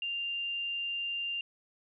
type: tone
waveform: sine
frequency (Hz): 2791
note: F7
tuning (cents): -2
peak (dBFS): -32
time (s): 0.02-1.41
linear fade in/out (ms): 2
effects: none